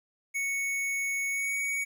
square tone with pitch glide, 2217 to 2244 Hz, C#7 to C#7, 0 to +21 cents, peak -29 dBFS, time 0.34-1.85 s, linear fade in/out 20 ms, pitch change +21 cents, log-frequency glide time 1.29-1.58 s, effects 11-bit

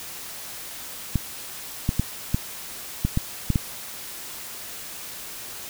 clicks, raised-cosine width 5 ms, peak -8 dBFS, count 8, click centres 1.157 / 1.891 / 1.996 / 2.345 / 3.05 / 3.174 / 3.503 / 3.558 s, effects white hiss -37 dBFS RMS until 5.69 s

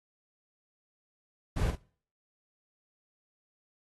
brown noise with echo, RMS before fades -29 dBFS, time 1.56-1.71 s, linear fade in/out 10 ms, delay 47 ms, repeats 1, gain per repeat -7 dB, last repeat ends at 1.757 s, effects noise-tail reverb RT60 0.5 s tail -23 dB re dry + AAC 32 kbps

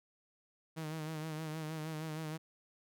sawtooth tone with vibrato, 156.9 Hz, D#3, 15 cents sharp, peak -35 dBFS, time 0.76-2.38 s, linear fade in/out 20 ms, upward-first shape sine, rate 6.4 Hz, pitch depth 46 cents each way, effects none

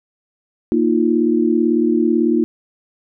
sine chord, Bb suspended fourth, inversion none, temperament equal, 233.1 / 311.1 / 349.2 Hz, Bb3 / Eb4 / F4, 0 / 0 / 0 cents, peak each -17 dBFS, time 0.72-2.44 s, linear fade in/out 0 ms, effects none

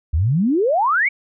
sine exponential sweep, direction up, 69.6 to 2315 Hz, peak -14 dBFS, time 0.13-1.09 s, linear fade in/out 10 ms, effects none

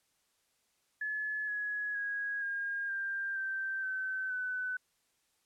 sine tone with pitch steps, 1712 / 1680.6 / 1649.9 / 1619.7 / 1590 / 1560.9 / 1532.3 / 1504.2 Hz, A6 / G#6 / G#6 / G#6 / G6 / G6 / G6 / F#6, -48 / +20 / -12 / -44 / +24 / -8 / -40 / +28 cents, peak -33 dBFS, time 1.01-4.77 s, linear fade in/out 5 ms, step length 470 ms, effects white hiss -75 dBFS RMS until 5.45 s + low-pass 11000 Hz 12 dB/octave

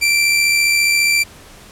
sawtooth tone with amplitude modulation, 2349 Hz, D7, in tune, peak -7 dBFS, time 0.01-1.24 s, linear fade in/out 20 ms, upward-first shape sine, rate 74.7 Hz, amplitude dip 35%, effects pink hiss -41 dBFS RMS until 1.71 s + low-pass 12000 Hz 12 dB/octave

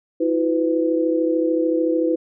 sine tone cluster, 324.7 / 358.2 / 501 Hz, E4 / F4 / B4, -26 / +44 / +25 cents, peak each -19 / -25 / -21 dBFS, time 0.2-2.16 s, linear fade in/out 10 ms, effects none

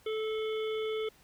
harmonic tone with a mistuned harmonic, 436.2 Hz, A4, 15 cents flat, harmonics 1 / 3 / 5 / 7 / 8, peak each -31 / -45 / -45 / -47 / -47 dBFS, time 0.06-1.09 s, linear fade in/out 5 ms, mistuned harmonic 8, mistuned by -25 cents, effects pink hiss -62 dBFS RMS until 1.23 s

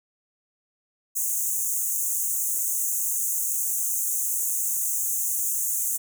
pink high-pass noise, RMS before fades -26 dBFS, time 1.15-5.98 s, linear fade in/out 20 ms, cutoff 6300 Hz, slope 96 dB/octave, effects none

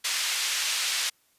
pink band-pass noise, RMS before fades -28 dBFS, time 0.04-1.1 s, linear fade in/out 10 ms, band 2400 to 7800 Hz, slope 12 dB/octave, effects white hiss -66 dBFS RMS until 1.38 s + resampled to 32000 Hz

